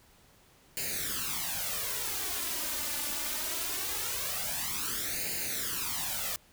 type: noise with flanger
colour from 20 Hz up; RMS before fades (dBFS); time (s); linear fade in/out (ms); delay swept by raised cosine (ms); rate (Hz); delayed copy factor
white; -34; 0.77-6.36; 0; 0.43 to 3.43; 0.22; +0.8
effects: pink hiss -61 dBFS RMS until 6.52 s